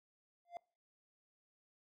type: tone with exponential growth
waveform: triangle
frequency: 694 Hz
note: F5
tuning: 11 cents flat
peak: -37 dBFS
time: 0.45-0.57 s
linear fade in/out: 1 ms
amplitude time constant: 24 ms
effects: noise-tail reverb RT60 0.4 s tail -25 dB re dry